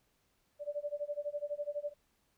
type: tone with tremolo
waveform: sine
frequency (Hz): 585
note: D5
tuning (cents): -7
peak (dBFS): -32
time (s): 0.59-1.94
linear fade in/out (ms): 50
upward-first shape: sine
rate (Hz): 12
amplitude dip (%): 95
effects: pink hiss -75 dBFS RMS until 2.37 s